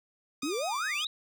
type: tone with vibrato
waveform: 10% pulse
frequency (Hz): 1217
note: D#6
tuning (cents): -39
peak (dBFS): -27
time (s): 0.42-1.05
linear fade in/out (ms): 5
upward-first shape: sine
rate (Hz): 5.1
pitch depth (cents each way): 69
type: exponential sweep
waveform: sine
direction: up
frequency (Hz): 261.6 to 3951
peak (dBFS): -30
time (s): 0.43-1.07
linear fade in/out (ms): 2
effects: none